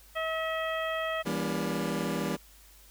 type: harmonic tone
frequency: 643 Hz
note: E5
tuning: 43 cents flat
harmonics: 1 / 2 / 3 / 4 / 5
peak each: -32 / -35 / -36 / -41 / -41 dBFS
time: 0.15-1.23 s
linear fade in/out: 20 ms
type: chord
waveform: 25% pulse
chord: E diminished seventh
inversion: none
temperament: just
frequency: 164.81 / 197.78 / 237.3 / 284.8 Hz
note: E3 / G3 / Bb3 / Db4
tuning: 0 / +16 / +31 / +47 cents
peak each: -31 / -30 / -32 / -33 dBFS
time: 1.25-2.37 s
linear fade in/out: 20 ms
effects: added 50 Hz sine -56 dBFS peak until 2.9 s + white hiss -57 dBFS RMS until 2.9 s